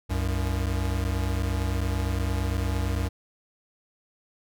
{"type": "tone pair together", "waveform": "square", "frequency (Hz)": [65.41, 94.19], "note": ["C2", "F#2"], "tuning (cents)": [0, 31], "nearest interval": "tritone", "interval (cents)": 631, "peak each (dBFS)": -28, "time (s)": [0.09, 3.09], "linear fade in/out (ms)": 20, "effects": []}